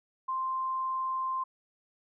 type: tone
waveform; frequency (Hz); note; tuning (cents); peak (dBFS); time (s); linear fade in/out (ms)
sine; 1046.5; C6; 0; -29; 0.28-1.44; 10
effects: none